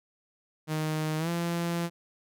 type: tone with pitch glide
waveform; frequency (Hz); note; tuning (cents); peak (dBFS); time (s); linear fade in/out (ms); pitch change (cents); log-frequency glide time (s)
sawtooth; 155.56 to 170.62; D#3 to F3; 0 to -40; -24; 0.67-1.9; 50; +160; 1.18-1.29
effects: none

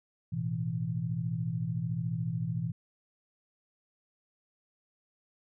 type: chord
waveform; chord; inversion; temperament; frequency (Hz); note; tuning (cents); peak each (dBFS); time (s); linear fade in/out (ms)
sine; A suspended second; none; just; 110 / 123.75 / 165; A2 / B2 / E3; 0 / +4 / +2; -37 / -34 / -33; 0.32-2.72; 10
effects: none

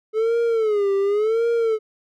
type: tone with vibrato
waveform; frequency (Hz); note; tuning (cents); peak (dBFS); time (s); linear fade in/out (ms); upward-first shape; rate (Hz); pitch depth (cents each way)
triangle; 429.1; A4; -43; -15; 0.13-1.79; 50; sine; 0.91; 150
effects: none

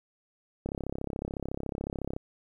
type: click train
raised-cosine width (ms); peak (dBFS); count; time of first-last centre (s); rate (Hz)
2; -20; 52; 0.66-2.164; 33.9
effects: 10-bit

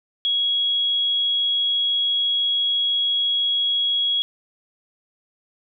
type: tone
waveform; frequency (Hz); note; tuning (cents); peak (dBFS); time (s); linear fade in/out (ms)
sine; 3322; G#7; 0; -18; 0.25-4.22; 0
effects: none

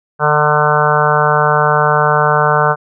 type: harmonic tone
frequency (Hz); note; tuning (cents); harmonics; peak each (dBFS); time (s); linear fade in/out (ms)
150; D3; +37; 1 / 3 / 4 / 5 / 6 / 7 / 8 / 9 / 10; -18 / -18 / -18 / -18 / -18 / -18 / -18 / -18 / -18; 0.19-2.76; 50
effects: none

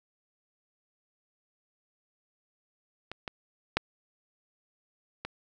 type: clicks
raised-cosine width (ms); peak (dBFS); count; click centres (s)
0.3; -22 / -19 / -8 / -19; 4; 3.116 / 3.278 / 3.77 / 5.25
effects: none

